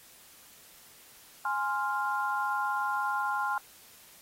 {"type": "chord", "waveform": "sine", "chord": "F minor", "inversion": "first", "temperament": "equal", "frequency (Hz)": [830.6, 1046.5, 1396.9], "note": ["Ab5", "C6", "F6"], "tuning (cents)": [0, 0, 0], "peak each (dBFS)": -32, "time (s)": [1.45, 3.58], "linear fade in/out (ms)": 2, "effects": ["white hiss -55 dBFS RMS until 4.21 s", "AAC 48 kbps"]}